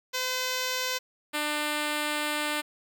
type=tone pair in turn; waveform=5% pulse; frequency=510 / 298.9 Hz; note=C5 / D4; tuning=-44 / +31 cents; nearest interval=major sixth; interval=925 cents; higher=first; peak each=-16 dBFS; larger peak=neither; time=0.13-0.99 / 1.33-2.62 s; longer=second; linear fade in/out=20 ms; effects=none